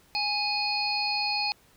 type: harmonic tone with a mistuned harmonic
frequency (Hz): 830.6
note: G#5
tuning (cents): 0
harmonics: 1 / 3 / 5 / 6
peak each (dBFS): -31 / -31 / -29 / -34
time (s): 0.15-1.52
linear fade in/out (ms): 0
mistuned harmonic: 5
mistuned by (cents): +75
effects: pink hiss -60 dBFS RMS until 1.76 s